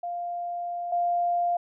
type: tone pair in turn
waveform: sine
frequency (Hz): 698.5 / 698.5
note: F5 / F5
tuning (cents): 0 / 0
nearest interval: unison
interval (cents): 0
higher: neither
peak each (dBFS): -29 / -22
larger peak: second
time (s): 0.03-0.92 / 0.92-1.57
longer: first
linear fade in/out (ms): 5
effects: none